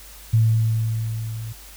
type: tone with level ramp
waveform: sine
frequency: 111.9 Hz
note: A2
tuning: 30 cents sharp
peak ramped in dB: -12 to -29 dBFS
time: 0.33-1.53 s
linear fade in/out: 10 ms
effects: added 50 Hz sine -44 dBFS peak until 1.76 s + white hiss -44 dBFS RMS until 1.76 s